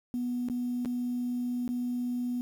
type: tone with dropouts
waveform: sine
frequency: 245.2 Hz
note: B3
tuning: 12 cents flat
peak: -28 dBFS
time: 0.14-2.41 s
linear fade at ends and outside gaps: 0 ms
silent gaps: 0.486-0.499 / 0.849-0.857 / 1.678-1.69 s
effects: tanh soft clip ceiling -24 dBFS + 9-bit